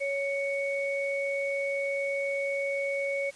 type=tone pair together; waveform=sine; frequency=557 / 2228 Hz; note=C#5 / C#7; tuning=+8 / +8 cents; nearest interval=2 octaves; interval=2400 cents; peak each=-29 / -32 dBFS; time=0-3.31 s; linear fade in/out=20 ms; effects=white hiss -52 dBFS RMS until 3.35 s + resampled to 22050 Hz